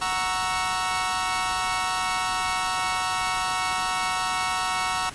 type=chord; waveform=sawtooth; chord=F# dominant seventh; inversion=none; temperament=equal; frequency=740 / 932.3 / 1108.7 / 1318.5 Hz; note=F#5 / A#5 / C#6 / E6; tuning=0 / 0 / 0 / 0 cents; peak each=-26 dBFS; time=0.01-5.1 s; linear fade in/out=10 ms; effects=pink hiss -41 dBFS RMS until 5.14 s + resampled to 24000 Hz